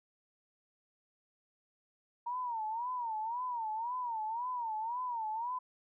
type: tone with vibrato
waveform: sine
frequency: 932.3 Hz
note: A#5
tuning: in tune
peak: -34 dBFS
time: 2.26-5.59 s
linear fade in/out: 10 ms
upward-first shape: sine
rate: 1.9 Hz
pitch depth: 140 cents each way
effects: none